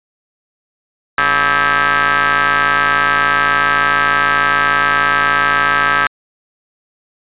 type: ring-modulated tone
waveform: sawtooth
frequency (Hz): 146.83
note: D3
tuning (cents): 0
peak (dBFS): -4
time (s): 1.18-6.07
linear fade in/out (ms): 2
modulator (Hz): 1440
effects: resampled to 8000 Hz